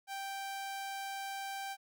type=tone; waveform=sawtooth; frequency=784 Hz; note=G5; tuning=in tune; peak=-35 dBFS; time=0.07-1.77 s; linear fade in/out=50 ms; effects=none